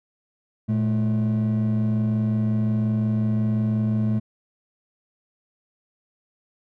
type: tone pair together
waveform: triangle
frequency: 114.1 / 215.4 Hz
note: A#2 / A3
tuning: -37 / -37 cents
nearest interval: major seventh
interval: 1100 cents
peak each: -19 dBFS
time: 0.68-4.2 s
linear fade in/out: 20 ms
effects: tanh soft clip ceiling -14 dBFS